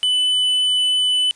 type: tone with hard clipping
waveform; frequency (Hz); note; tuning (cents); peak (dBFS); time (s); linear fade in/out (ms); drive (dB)
sine; 2999; F#7; +23; -16; 0.03-1.31; 0; 4
effects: white hiss -51 dBFS RMS until 1.35 s + resampled to 22050 Hz